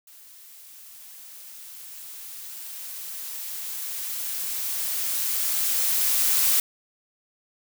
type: noise with level ramp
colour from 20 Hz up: blue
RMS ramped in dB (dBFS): -49 to -20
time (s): 0.07-6.6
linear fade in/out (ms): 2
effects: none